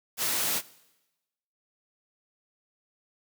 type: high-pass noise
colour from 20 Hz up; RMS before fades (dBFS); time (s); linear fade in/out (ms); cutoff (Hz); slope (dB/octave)
white; -28; 0.17-0.62; 50; 120; 12
effects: noise-tail reverb RT60 1.0 s tail -20 dB re dry